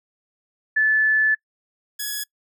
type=tone pair in turn; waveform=sine / 5% pulse; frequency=1739 / 1684.6 Hz; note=A6 / G#6; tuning=-21 / +24 cents; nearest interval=minor second; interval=55 cents; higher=first; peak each=-15 dBFS; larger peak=neither; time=0.76-1.35 / 1.99-2.24 s; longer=first; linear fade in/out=10 ms; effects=noise-tail reverb RT60 0.1 s tail -25 dB re dry